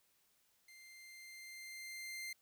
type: tone with level ramp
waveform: sawtooth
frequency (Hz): 2093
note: C7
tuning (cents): 0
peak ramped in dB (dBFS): -54 to -39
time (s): 0.68-2.33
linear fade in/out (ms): 5
effects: white hiss -75 dBFS RMS until 2.41 s